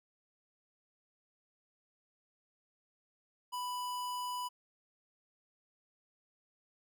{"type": "tone", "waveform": "square", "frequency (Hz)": 990, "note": "B5", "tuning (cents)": 4, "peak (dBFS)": -37, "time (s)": [3.52, 4.49], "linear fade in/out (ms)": 20, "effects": []}